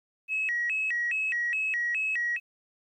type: tone with vibrato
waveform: sine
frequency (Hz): 2217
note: C#7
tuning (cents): 0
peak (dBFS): -25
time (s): 0.28-2.4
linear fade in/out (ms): 50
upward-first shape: square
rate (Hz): 2.4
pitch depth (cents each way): 260
effects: tanh soft clip ceiling -21 dBFS + 11-bit